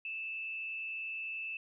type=tone with frequency modulation; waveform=sine; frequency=2637 Hz; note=E7; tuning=in tune; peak=-37 dBFS; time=0.05-1.57 s; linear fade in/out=2 ms; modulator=137 Hz; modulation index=0.39; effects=none